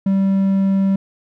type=tone; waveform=triangle; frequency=194.2 Hz; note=G3; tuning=16 cents flat; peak=-11 dBFS; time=0.06-0.96 s; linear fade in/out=5 ms; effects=none